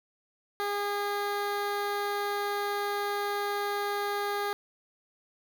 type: tone with notch filter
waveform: 15% pulse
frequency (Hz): 407.6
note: G#4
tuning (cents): -32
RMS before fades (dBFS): -31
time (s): 0.6-4.53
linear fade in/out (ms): 0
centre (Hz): 7600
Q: 1.1
effects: none